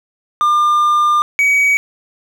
triangle tone pair in turn, 1200 / 2265 Hz, D6 / C#7, +37 / +37 cents, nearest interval major seventh, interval 1100 cents, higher second, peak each -8 dBFS, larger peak neither, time 0.41-1.22 / 1.39-1.77 s, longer first, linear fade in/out 0 ms, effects none

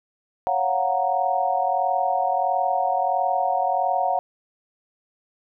sine chord, Gb major seventh, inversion second, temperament equal, 554.4 / 698.5 / 740 / 932.3 Hz, Db5 / F5 / Gb5 / Bb5, 0 / 0 / 0 / 0 cents, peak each -28 / -25 / -22 / -27 dBFS, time 0.47-4.19 s, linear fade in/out 0 ms, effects none

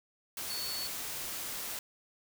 sine tone in noise, 4435 Hz, C#8, in tune, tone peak -37 dBFS, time 0.5-0.87 s, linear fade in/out 2 ms, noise white, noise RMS -39 dBFS, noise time 0.37-1.79 s, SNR -1 dB, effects none

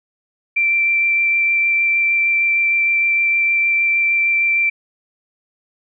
sine tone with vibrato, 2349 Hz, D7, in tune, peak -13 dBFS, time 0.56-4.7 s, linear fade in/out 10 ms, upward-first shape sine, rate 6.5 Hz, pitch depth 8 cents each way, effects none

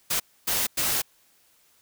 white noise bursts at uneven times, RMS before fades -25 dBFS, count 3, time 0.1-0.2 / 0.47-0.67 / 0.77-1.02 s, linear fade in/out 10 ms, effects white hiss -62 dBFS RMS until 1.81 s

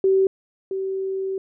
sine tone pair in turn, 383.9 / 383.9 Hz, G4 / G4, -36 / -36 cents, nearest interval unison, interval 0 cents, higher neither, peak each -14 / -23 dBFS, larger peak first, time 0.04-0.27 / 0.71-1.38 s, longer second, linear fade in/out 2 ms, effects none

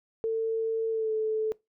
sine tone with pitch glide, 448.4 to 436.4 Hz, A4 to A4, +33 to -14 cents, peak -25 dBFS, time 0.24-1.52 s, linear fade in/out 0 ms, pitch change -47 cents, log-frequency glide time 0.91-1.12 s, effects noise-tail reverb RT60 0.2 s tail -22 dB re dry

